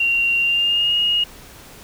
sine tone with pitch glide, 2761 to 2867 Hz, F7 to F7, -20 to +45 cents, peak -15 dBFS, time 0-1.24 s, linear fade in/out 5 ms, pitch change +65 cents, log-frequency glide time 0.39-0.95 s, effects pink hiss -42 dBFS RMS until 1.83 s

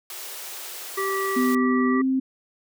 white high-pass noise, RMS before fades -36 dBFS, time 0.1-1.55 s, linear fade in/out 2 ms, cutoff 330 Hz, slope 96 dB/octave
harmonic tone, 388.7 Hz, G4, 15 cents flat, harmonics 1 / 3 / 5, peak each -26 / -27 / -30 dBFS, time 0.97-2.02 s, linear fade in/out 10 ms
sine tone with pitch glide, 252.8 to 263.2 Hz, B3 to C4, +41 to +10 cents, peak -19 dBFS, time 1.36-2.2 s, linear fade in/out 10 ms, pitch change +69 cents, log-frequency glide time 1.9-2.02 s
effects none

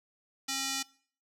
square tone with band-pass filter, 270 Hz, C#4, 45 cents flat, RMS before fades -34 dBFS, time 0.48-0.83 s, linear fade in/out 10 ms, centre 5500 Hz, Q 1.2, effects noise-tail reverb RT60 0.5 s tail -22 dB re dry

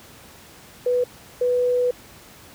sine tone bursts at uneven times, 493.9 Hz, B4, in tune, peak -17 dBFS, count 2, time 0.86-1.04 / 1.41-1.91 s, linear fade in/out 5 ms, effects pink hiss -46 dBFS RMS until 2.54 s + high-pass 60 Hz 12 dB/octave

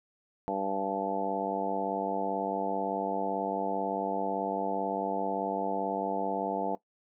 harmonic tone with a mistuned harmonic, 98 Hz, G2, in tune, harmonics 2 / 3 / 4 / 5 / 6 / 7 / 8 / 9, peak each -39 / -37 / -40 / -36 / -40 / -35 / -41 / -35 dBFS, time 0.48-6.75 s, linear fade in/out 0 ms, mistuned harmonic 9, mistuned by -26 cents, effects noise-tail reverb RT60 0.1 s tail -17 dB re dry

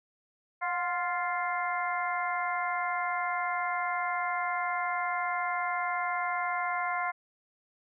harmonic tone with a mistuned harmonic, 349.2 Hz, F4, in tune, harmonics 2 / 3 / 4 / 5 / 6, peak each -33 / -33 / -36 / -40 / -36 dBFS, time 0.61-7.12 s, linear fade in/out 20 ms, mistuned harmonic 2, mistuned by +45 cents, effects none

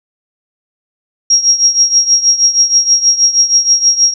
sine tone with tremolo, 5610 Hz, F8, 7 cents sharp, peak -3 dBFS, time 1.3-4.14 s, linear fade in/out 5 ms, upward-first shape triangle, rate 6.3 Hz, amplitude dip 85%, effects none

